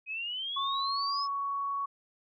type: exponential sweep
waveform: sine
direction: up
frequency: 2506 to 5280 Hz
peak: -33 dBFS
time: 0.06-1.28 s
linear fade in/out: 50 ms
type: tone with pitch glide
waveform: sine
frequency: 1100 to 1117.3 Hz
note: C#6 to C#6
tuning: -14 to +13 cents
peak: -30 dBFS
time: 0.56-1.86 s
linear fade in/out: 10 ms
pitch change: +27 cents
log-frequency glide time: 0.84-0.93 s
effects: none